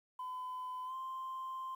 sine tone with pitch glide, 1012 to 1045.9 Hz, B5 to C6, +42 to -1 cents, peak -38 dBFS, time 0.19-1.75 s, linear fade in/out 5 ms, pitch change +57 cents, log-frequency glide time 0.85-0.94 s, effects tanh soft clip ceiling -37 dBFS + 11-bit

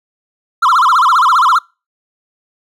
triangle tone with vibrato, 1174.7 Hz, D6, in tune, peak -5 dBFS, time 0.62-1.59 s, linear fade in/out 10 ms, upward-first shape sine, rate 15 Hz, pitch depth 300 cents each way, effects noise-tail reverb RT60 0.3 s tail -26 dB re dry

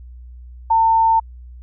sine tone, 900 Hz, A5, 39 cents sharp, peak -11 dBFS, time 0.7-1.2 s, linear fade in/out 10 ms, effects added 61 Hz sine -35 dBFS peak until 1.62 s

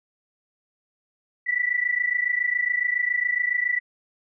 sine tone pair together, 1950.8 / 1978 Hz, B6 / B6, -22 / +2 cents, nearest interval unison, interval 24 cents, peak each -24 dBFS, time 1.46-3.8 s, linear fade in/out 20 ms, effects none

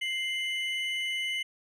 triangle tone pair together, 2093 / 2975 Hz, C7 / F#7, 0 / +9 cents, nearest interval tritone, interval 609 cents, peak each -30 / -31 dBFS, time 0.01-1.43 s, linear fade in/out 10 ms, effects none

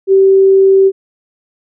sine tone, 386.6 Hz, G4, 24 cents flat, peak -4 dBFS, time 0.07-0.92 s, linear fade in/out 50 ms, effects none

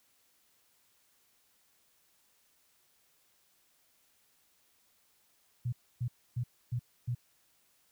sine tone bursts, 121.4 Hz, B2, 29 cents flat, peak -30 dBFS, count 5, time 5.65-7.15 s, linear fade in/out 10 ms, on 76 ms, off 280 ms, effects white hiss -70 dBFS RMS until 7.91 s

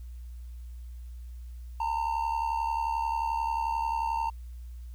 triangle tone with amplitude modulation, 911 Hz, A#5, 40 cents flat, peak -22 dBFS, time 1.8-4.3 s, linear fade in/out 5 ms, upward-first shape sine, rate 71.3 Hz, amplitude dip 70%, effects added 60 Hz sine -39 dBFS peak until 4.94 s + white hiss -66 dBFS RMS until 4.94 s

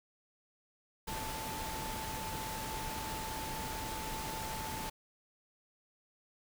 sine tone in noise, 880 Hz, A5, in tune, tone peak -42 dBFS, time 1.07-4.9 s, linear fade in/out 10 ms, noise pink, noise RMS -41 dBFS, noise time 1.07-4.9 s, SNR -4 dB, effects none

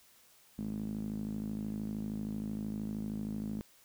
sawtooth tone with band-pass filter, 53 Hz, G#1, 36 cents sharp, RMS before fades -38 dBFS, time 0.58-3.61 s, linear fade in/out 0 ms, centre 220 Hz, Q 5.2, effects white hiss -63 dBFS RMS until 3.84 s

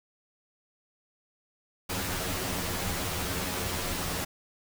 pink noise with comb filter, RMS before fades -32 dBFS, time 1.89-4.25 s, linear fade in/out 10 ms, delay 11 ms, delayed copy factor +0.95, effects none

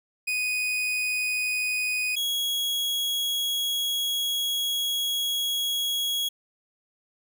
40% pulse tone pair in turn, 2489 / 3322 Hz, D#7 / G#7, 0 / 0 cents, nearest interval perfect fourth, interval 500 cents, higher second, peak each -24 dBFS, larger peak neither, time 0.27-2.16 / 2.16-6.29 s, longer second, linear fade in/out 10 ms, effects none

